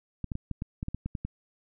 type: clicks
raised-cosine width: 5 ms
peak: -20 dBFS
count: 11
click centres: 0.243 / 0.318 / 0.354 / 0.513 / 0.621 / 0.829 / 0.884 / 0.946 / 1.06 / 1.152 / 1.25 s
effects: none